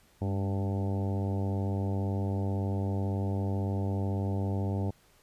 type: harmonic tone with a mistuned harmonic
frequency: 98 Hz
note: G2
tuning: in tune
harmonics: 1 / 2 / 3 / 4 / 5 / 6 / 7 / 8 / 9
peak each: -29 / -35 / -39 / -41 / -43 / -45 / -46 / -47 / -48 dBFS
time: 0.21-4.91 s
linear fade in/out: 10 ms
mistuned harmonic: 2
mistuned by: +50 cents
effects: pink hiss -63 dBFS RMS until 5.22 s + resampled to 32000 Hz